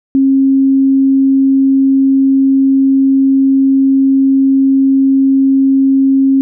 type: tone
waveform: sine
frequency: 270 Hz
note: C#4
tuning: 45 cents flat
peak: -6 dBFS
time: 0.15-6.41 s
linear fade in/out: 0 ms
effects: none